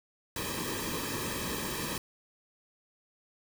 pink noise with comb filter, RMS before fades -35 dBFS, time 0.36-1.98 s, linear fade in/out 2 ms, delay 1.4 ms, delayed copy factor -0.8, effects none

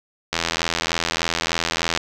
click train, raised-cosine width 0.2 ms, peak -3 dBFS, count 138, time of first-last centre 0.33-1.975 s, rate 83.3 Hz, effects none

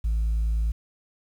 sine tone, 55 Hz, A1, in tune, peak -19 dBFS, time 0.04-0.72 s, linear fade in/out 10 ms, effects tanh soft clip ceiling -20 dBFS + 9-bit

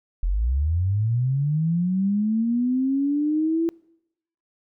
sine linear sweep, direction up, 40 to 336.1 Hz, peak -19 dBFS, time 0.23-3.69 s, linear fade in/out 0 ms, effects noise-tail reverb RT60 0.8 s tail -25 dB re dry

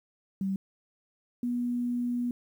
sine tone pair in turn, 193.4 / 242.9 Hz, G3 / B3, -23 / -29 cents, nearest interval major third, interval 394 cents, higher second, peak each -27 dBFS, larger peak neither, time 0.41-0.56 / 1.43-2.31 s, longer second, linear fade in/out 2 ms, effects 10-bit

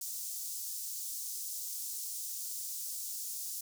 pink high-pass noise, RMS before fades -40 dBFS, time 0.01-3.61 s, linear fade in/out 5 ms, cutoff 5800 Hz, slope 24 dB/octave, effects none

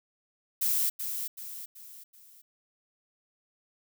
violet noise with echo, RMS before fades -27 dBFS, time 0.61-0.9 s, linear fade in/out 10 ms, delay 380 ms, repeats 4, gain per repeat -7 dB, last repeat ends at 2.42 s, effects none

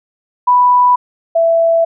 sine tone pair in turn, 987.8 / 664.1 Hz, B5 / E5, 0 / +13 cents, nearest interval perfect fifth, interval 687 cents, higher first, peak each -6 / -8 dBFS, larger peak first, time 0.47-0.96 / 1.35-1.85 s, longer second, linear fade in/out 10 ms, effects none

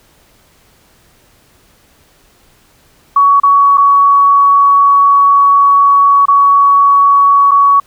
sine tone with dropouts, 1124 Hz, C#6, 24 cents sharp, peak -4 dBFS, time 3.16-7.8 s, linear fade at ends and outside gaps 5 ms, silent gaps 3.4-3.433 / 3.774-3.779 / 6.256-6.282 / 7.511-7.515 s, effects pink hiss -49 dBFS RMS until 7.86 s

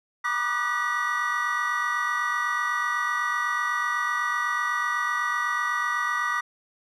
triangle tone cluster, 964 / 1170 / 1218 / 1489 / 1932 Hz, B5 / D6 / D#6 / F#6 / B6, -42 / -7 / -37 / +11 / -39 cents, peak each -34 / -29 / -27 / -31 / -26 dBFS, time 0.24-6.41 s, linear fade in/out 10 ms, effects none

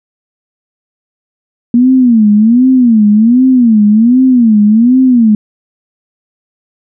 sine tone with vibrato, 232.6 Hz, A#3, 4 cents flat, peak -3 dBFS, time 1.74-5.35 s, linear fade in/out 2 ms, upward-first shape sine, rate 1.3 Hz, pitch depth 200 cents each way, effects none

